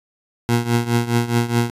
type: tone with tremolo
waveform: 20% pulse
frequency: 118.5 Hz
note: A#2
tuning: 29 cents sharp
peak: -8 dBFS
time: 0.49-1.7 s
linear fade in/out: 0 ms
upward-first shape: triangle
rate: 4.8 Hz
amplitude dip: 85%
effects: resampled to 32000 Hz